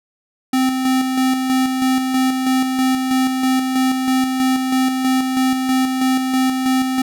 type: tone with tremolo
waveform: square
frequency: 260 Hz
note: C4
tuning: 11 cents flat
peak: -14 dBFS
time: 0.53-7.02 s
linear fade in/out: 5 ms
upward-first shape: square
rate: 3.1 Hz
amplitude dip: 40%
effects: none